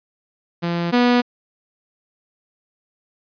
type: tone pair in turn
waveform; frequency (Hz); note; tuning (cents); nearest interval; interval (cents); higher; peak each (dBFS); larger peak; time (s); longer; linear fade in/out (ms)
sawtooth; 171.3 / 244.1; F3 / B3; -33 / -20; tritone; 613; second; -16 / -9; second; 0.62-0.92 / 0.92-1.22; neither; 20
effects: resampled to 11025 Hz